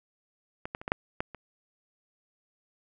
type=clicks; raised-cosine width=0.5 ms; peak=-20 / -18 / -27 / -18 / -8 / -14 / -27 dBFS; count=7; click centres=0.655 / 0.749 / 0.815 / 0.879 / 0.919 / 1.205 / 1.347 s; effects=none